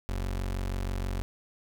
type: tone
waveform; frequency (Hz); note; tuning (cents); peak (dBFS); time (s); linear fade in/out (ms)
30% pulse; 46.25; F#1; 0; -27; 0.09-1.22; 0
effects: none